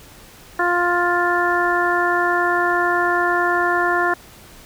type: harmonic tone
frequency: 351 Hz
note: F4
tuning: 9 cents sharp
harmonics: 1 / 2 / 3 / 4 / 5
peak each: -22 / -22 / -22 / -22 / -22 dBFS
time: 0.59-4.14 s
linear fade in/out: 5 ms
effects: pink hiss -44 dBFS RMS until 4.65 s